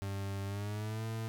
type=tone with pitch glide; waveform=40% pulse; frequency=98.6 to 111.96 Hz; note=G2 to A2; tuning=+11 to +31 cents; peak=-35 dBFS; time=0.02-1.28 s; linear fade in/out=0 ms; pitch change=+220 cents; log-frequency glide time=0.45-1.05 s; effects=none